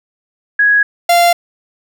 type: tone pair in turn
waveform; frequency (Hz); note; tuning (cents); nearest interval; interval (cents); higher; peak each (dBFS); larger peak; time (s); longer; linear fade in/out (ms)
sine / 45% pulse; 1664 / 693; G#6 / F5; +3 / -14; octave + minor third; 1517; first; -7; neither; 0.59-0.83 / 1.09-1.33; neither; 5
effects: none